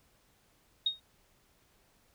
sine tone with exponential decay, 3729 Hz, A#7, in tune, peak -23 dBFS, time 0.86-1 s, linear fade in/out 5 ms, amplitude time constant 30 ms, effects pink hiss -68 dBFS RMS until 2.14 s

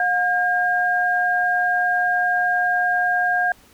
sine tone pair together, 719 / 1614 Hz, F#5 / G#6, -50 / -50 cents, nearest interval octave + major second, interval 1400 cents, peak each -20 / -19 dBFS, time 0-3.52 s, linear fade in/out 2 ms, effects pink hiss -52 dBFS RMS until 3.73 s

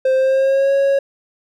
triangle tone with pitch glide, 523.3 to 551.5 Hz, C5 to C#5, 0 to -9 cents, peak -10 dBFS, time 0.05-0.99 s, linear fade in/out 5 ms, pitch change +91 cents, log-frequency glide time 0.15-0.73 s, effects none

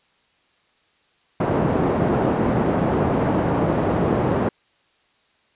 pink band-pass noise, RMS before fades -20 dBFS, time 1.4-4.49 s, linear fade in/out 5 ms, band 130 to 790 Hz, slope 12 dB/octave, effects white hiss -62 dBFS RMS until 5.55 s + resampled to 8000 Hz

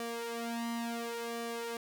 sawtooth tone with flanger, 233.1 Hz, A#3, in tune, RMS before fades -38 dBFS, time 0-1.77 s, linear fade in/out 2 ms, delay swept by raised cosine 1.7 to 3.3 ms, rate 0.71 Hz, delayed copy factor +0.85, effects none

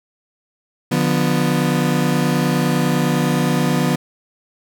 35% pulse chord, B diminished, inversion first, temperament just, 148.16 / 177.8 / 246.9 Hz, D3 / F3 / B3, +16 / +31 / 0 cents, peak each -18 dBFS, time 0.91-3.96 s, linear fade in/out 10 ms, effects none

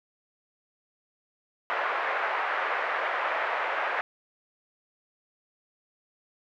white band-pass noise, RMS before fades -29 dBFS, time 1.7-4.01 s, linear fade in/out 0 ms, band 520 to 1900 Hz, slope 24 dB/octave, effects none

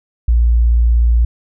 sine tone, 58.27 Hz, A#1, in tune, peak -8 dBFS, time 0.28-1.25 s, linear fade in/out 5 ms, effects none

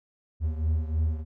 triangle beating tone pair, 77.78 / 80.98 Hz, D#2 / E2, 0 / -30 cents, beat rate 3.2 Hz, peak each -23 / -28 dBFS, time 0.4-1.25 s, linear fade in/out 50 ms, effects none

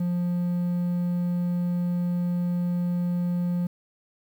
triangle tone, 176 Hz, F3, 14 cents sharp, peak -21 dBFS, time 0-3.67 s, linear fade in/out 5 ms, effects 9-bit

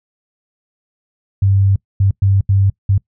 sine tone bursts at uneven times, 98 Hz, G2, in tune, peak -9 dBFS, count 5, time 1.42-1.76 / 2-2.11 / 2.22-2.41 / 2.49-2.7 / 2.89-2.98 s, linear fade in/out 5 ms, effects noise-tail reverb RT60 0.1 s tail -23 dB re dry

